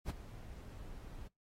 brown noise with ADSR envelope, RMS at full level -33 dBFS, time 0.05-1.28 s, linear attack 49 ms, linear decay 13 ms, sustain -16 dB, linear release 11 ms, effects noise-tail reverb RT60 0.2 s tail -23 dB re dry + AAC 48 kbps

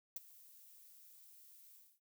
violet noise with ADSR envelope, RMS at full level -40 dBFS, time 0.16-2 s, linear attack 4 ms, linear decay 21 ms, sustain -21 dB, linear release 250 ms, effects none

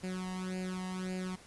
sawtooth tone with flanger, 185 Hz, F#3, in tune, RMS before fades -38 dBFS, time 0.03-1.36 s, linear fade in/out 10 ms, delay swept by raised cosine 0.42 to 1.05 ms, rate 1.8 Hz, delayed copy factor +0.85, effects pink hiss -56 dBFS RMS until 1.46 s + resampled to 24000 Hz

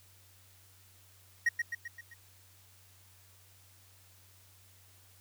triangle tone with echo, 1883 Hz, A#6, 17 cents sharp, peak -22 dBFS, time 1.46-1.49 s, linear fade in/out 5 ms, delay 130 ms, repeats 5, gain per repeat -5 dB, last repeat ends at 2.14 s, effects added 94 Hz sine -62 dBFS peak until 5.2 s + white hiss -62 dBFS RMS until 5.2 s

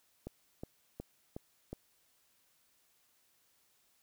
click train, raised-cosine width 2 ms, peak -28 dBFS, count 5, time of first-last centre 0.27-1.73 s, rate 2.74 Hz, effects white hiss -72 dBFS RMS until 4.02 s

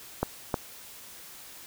clicks, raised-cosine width 1 ms, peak -11 dBFS, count 2, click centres 0.23 / 0.542 s, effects white hiss -47 dBFS RMS until 1.66 s

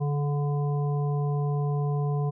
harmonic tone with a mistuned harmonic, 145.3 Hz, D3, 18 cents flat, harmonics 1 / 3 / 5 / 7, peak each -24 / -34 / -38 / -41 dBFS, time 0-2.31 s, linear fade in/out 20 ms, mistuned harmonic 3, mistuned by -19 cents, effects none

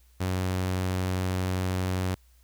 sawtooth tone, 92.5 Hz, F#2, in tune, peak -22 dBFS, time 0.2-2.15 s, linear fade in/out 10 ms, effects added 60 Hz sine -56 dBFS peak until 2.43 s + white hiss -66 dBFS RMS until 2.43 s

